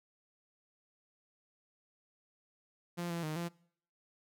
sawtooth tone with pitch steps, 173.5 / 169.5 / 154.7 / 171.4 Hz, F3 / E3 / D#3 / F3, -11 / +49 / -10 / -32 cents, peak -32 dBFS, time 2.97-3.49 s, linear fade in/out 20 ms, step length 130 ms, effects noise-tail reverb RT60 0.6 s tail -23 dB re dry

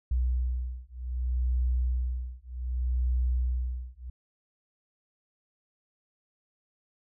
sine beating tone pair, 61.74 / 62.39 Hz, B1 / B1, 0 / +18 cents, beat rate 0.65 Hz, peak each -29 dBFS, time 0.11-4.1 s, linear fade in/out 5 ms, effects none

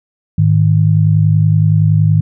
sine tone pair together, 104.88 / 155.56 Hz, G#2 / D#3, +17 / 0 cents, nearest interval perfect fifth, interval 683 cents, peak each -10 dBFS, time 0.38-2.21 s, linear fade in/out 5 ms, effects none

